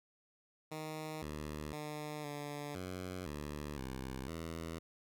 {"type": "tone with pitch steps", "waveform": "10% pulse", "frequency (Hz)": [155.8, 75.4, 150.5, 145.8, 91.7, 73.9, 65.4, 82.1], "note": ["D#3", "D2", "D3", "D3", "F#2", "D2", "C2", "E2"], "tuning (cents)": [3, 46, 43, -12, -15, 11, 0, -6], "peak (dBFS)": -33, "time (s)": [0.71, 4.79], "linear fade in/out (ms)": 10, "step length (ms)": 510, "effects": []}